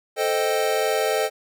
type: chord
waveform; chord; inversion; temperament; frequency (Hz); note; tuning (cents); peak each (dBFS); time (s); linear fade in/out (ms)
square; A half-diminished seventh; none; equal; 440 / 523.3 / 622.3 / 784; A4 / C5 / Eb5 / G5; 0 / 0 / 0 / 0; -25 / -27 / -26 / -28; 0.16-1.3; 50
effects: none